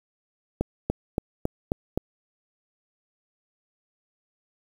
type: accelerating click train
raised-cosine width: 2 ms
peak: -10 dBFS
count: 6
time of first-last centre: 0.61-1.976 s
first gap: 290 ms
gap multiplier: 0.97
effects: 7-bit